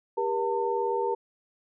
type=tone cluster; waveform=sine; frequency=398 / 476.7 / 902 Hz; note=G4 / A#4 / A5; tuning=+26 / +39 / +43 cents; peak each=-29 dBFS; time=0.17-1.15 s; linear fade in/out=10 ms; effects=none